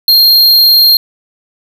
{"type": "tone", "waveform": "square", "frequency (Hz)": 4213, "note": "C8", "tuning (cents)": 11, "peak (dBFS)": -4, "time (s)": [0.08, 0.97], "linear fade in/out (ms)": 2, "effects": []}